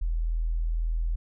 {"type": "tone", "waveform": "sine", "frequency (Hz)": 41, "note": "E1", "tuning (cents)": -9, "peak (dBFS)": -24, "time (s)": [0.01, 1.16], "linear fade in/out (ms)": 10, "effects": []}